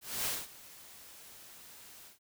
white noise with ADSR envelope, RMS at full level -33 dBFS, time 0.01-2.19 s, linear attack 250 ms, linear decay 210 ms, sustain -20 dB, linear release 130 ms, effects none

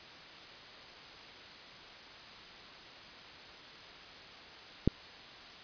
click, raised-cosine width 3 ms, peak -11 dBFS, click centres 4.876 s, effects white hiss -50 dBFS RMS until 5.63 s + resampled to 11025 Hz

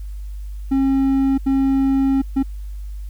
triangle tone bursts at uneven times, 269.9 Hz, C#4, 46 cents flat, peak -12 dBFS, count 3, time 0.71-1.38 / 1.46-2.22 / 2.36-2.43 s, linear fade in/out 10 ms, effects added 50 Hz sine -27 dBFS peak until 3.09 s + white hiss -56 dBFS RMS until 3.09 s

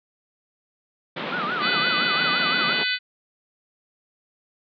pink band-pass noise, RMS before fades -30 dBFS, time 1.16-2.84 s, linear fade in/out 10 ms, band 160 to 3900 Hz, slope 48 dB/octave
sine tone with vibrato, 1318.5 Hz, E6, in tune, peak -25 dBFS, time 1.32-2.74 s, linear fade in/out 5 ms, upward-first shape sine, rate 5.8 Hz, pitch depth 200 cents each way
harmonic tone, 500 Hz, B4, 21 cents sharp, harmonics 3 / 4 / 5 / 6 / 7 / 8 / 9, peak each -27 / -28 / -29 / -30 / -30 / -31 / -32 dBFS, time 1.6-2.99 s, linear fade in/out 50 ms
effects none

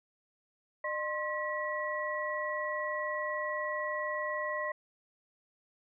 sine tone cluster, 605 / 1058 / 1932 Hz, D#5 / C6 / B6, -49 / +19 / -39 cents, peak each -36 / -37 / -36 dBFS, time 0.84-4.72 s, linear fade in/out 5 ms, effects none

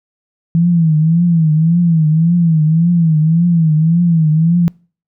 sine tone with vibrato, 163.7 Hz, E3, 12 cents flat, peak -8 dBFS, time 0.55-4.68 s, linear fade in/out 0 ms, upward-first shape triangle, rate 1.8 Hz, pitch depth 130 cents each way, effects noise-tail reverb RT60 0.4 s tail -26 dB re dry

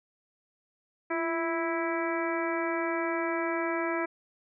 harmonic tone with a mistuned harmonic, 329.2 Hz, E4, 2 cents flat, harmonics 1 / 2 / 3 / 4 / 5 / 6 / 7, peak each -31 / -34 / -36 / -37 / -38 / -39 / -39 dBFS, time 1.1-4.06 s, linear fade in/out 10 ms, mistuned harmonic 1, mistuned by +50 cents, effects none

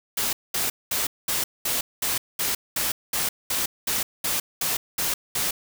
white noise bursts, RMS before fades -25 dBFS, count 15, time 0.17-5.51 s, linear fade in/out 5 ms, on 160 ms, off 210 ms, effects none

